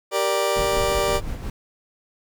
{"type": "chord", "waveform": "30% pulse", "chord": "G minor", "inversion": "none", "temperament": "just", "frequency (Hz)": [392, 470.4, 588], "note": ["G4", "Bb4", "D5"], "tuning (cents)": [0, 16, 2], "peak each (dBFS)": [-23, -23, -20], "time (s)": [0.11, 1.21], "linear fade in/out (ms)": 50}
{"type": "noise with tremolo", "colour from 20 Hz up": "brown", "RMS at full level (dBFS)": -27, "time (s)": [0.56, 1.5], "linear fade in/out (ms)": 2, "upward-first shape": "sine", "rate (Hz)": 5.7, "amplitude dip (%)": 50}
{"effects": []}